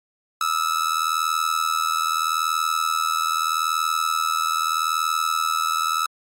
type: tone with amplitude modulation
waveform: 45% pulse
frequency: 1300 Hz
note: E6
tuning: 24 cents flat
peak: -16 dBFS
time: 0.41-6.06 s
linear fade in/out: 2 ms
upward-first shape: sine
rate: 80.8 Hz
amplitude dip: 85%
effects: MP3 64 kbps